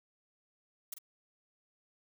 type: noise with echo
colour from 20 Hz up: blue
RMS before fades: -40 dBFS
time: 0.92-0.94 s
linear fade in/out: 5 ms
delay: 45 ms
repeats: 1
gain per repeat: -8 dB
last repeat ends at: 0.985 s
effects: none